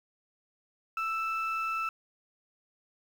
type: tone pair together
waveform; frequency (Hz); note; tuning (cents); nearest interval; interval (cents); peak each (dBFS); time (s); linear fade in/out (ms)
sine; 1324.6 / 2637; E6 / E7; +8 / 0; octave; 1192; -29 / -34; 0.97-1.89; 2
effects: tanh soft clip ceiling -25 dBFS + 9-bit